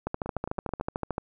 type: two click trains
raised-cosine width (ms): 1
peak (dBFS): -15 / -21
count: 16 / 6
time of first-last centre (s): 0.07-1.181 / 0.26-0.799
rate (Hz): 13.5 / 9.28
effects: none